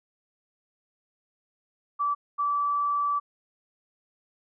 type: tone pair in turn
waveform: sine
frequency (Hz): 1157 / 1157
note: D6 / D6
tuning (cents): -26 / -26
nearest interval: unison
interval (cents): 0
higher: neither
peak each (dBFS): -23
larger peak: neither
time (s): 1.99-2.15 / 2.38-3.2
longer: second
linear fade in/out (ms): 20
effects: none